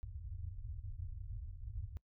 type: low-pass noise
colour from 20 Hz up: white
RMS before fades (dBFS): -45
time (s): 0.03-1.97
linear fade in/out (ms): 0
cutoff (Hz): 110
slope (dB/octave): 96
effects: noise-tail reverb RT60 0.1 s tail -22 dB re dry